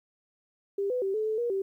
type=tone with pitch steps; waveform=sine; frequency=398 / 499.5 / 388.1 / 432.4 / 435.5 / 476.4 / 388.1 Hz; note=G4 / B4 / G4 / A4 / A4 / A#4 / G4; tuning=+26 / +20 / -17 / -30 / -18 / +38 / -17 cents; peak=-26 dBFS; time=0.78-1.62 s; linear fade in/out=5 ms; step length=120 ms; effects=11-bit